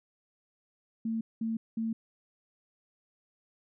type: tone bursts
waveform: sine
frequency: 225 Hz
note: A3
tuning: 39 cents sharp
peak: -29 dBFS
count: 3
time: 1.05-1.93 s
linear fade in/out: 5 ms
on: 160 ms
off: 200 ms
effects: none